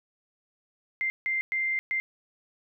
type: tone bursts at uneven times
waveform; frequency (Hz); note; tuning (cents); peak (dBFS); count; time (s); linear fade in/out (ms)
sine; 2092; C7; -1; -25; 4; 1.01-1.1 / 1.26-1.41 / 1.52-1.79 / 1.91-2; 0
effects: none